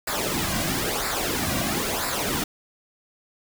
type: noise with flanger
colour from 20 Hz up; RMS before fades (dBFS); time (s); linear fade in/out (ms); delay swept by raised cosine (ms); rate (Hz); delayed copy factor
pink; -26; 0.07-2.44; 5; 0.32 to 2.32; 1; -0.7
effects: none